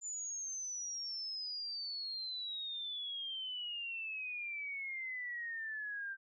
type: exponential sweep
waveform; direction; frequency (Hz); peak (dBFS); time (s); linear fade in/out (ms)
sine; down; 7110 to 1569; -39; 0.01-6.17; 50
effects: none